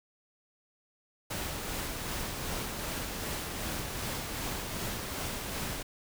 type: noise with tremolo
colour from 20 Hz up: pink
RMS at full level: -35 dBFS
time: 1.3-5.83 s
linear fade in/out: 10 ms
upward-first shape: sine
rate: 2.6 Hz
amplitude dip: 30%
effects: none